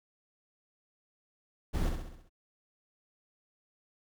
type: noise with echo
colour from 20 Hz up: brown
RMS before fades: -31 dBFS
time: 1.73-1.9 s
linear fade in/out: 20 ms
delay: 66 ms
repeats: 6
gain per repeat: -5 dB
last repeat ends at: 2.296 s
effects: none